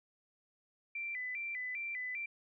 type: tone with vibrato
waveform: sine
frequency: 2171 Hz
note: C#7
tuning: 37 cents flat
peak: -37 dBFS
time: 0.95-2.26 s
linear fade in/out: 5 ms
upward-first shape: square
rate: 2.5 Hz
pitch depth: 140 cents each way
effects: none